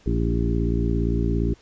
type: harmonic tone with a mistuned harmonic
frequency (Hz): 57.4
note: A#1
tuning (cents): -26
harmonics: 1 / 2 / 3 / 4 / 5 / 6 / 7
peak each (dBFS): -23 / -26 / -28 / -29 / -30 / -31 / -31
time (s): 0.06-1.54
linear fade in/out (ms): 5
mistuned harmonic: 6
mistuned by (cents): -30
effects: pink hiss -55 dBFS RMS until 1.61 s + resampled to 16000 Hz